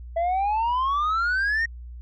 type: exponential sweep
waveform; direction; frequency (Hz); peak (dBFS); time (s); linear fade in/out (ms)
sine; up; 659.3 to 1878; -18; 0.16-1.66; 10
effects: tanh soft clip ceiling -20 dBFS + added 60 Hz sine -36 dBFS peak until 2.01 s